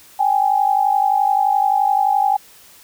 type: tone pair together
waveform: sine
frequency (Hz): 783.4 / 835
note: G5 / G#5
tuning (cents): -1 / +9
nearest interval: minor second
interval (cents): 110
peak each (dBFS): -16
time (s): 0.19-2.37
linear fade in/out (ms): 10
effects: white hiss -46 dBFS RMS until 2.83 s